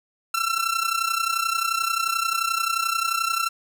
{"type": "tone with amplitude modulation", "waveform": "sawtooth", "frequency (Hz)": 1348, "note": "E6", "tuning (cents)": 38, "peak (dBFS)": -15, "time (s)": [0.34, 3.49], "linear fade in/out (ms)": 5, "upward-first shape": "sine", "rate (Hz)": 31.4, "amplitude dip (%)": 75, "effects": []}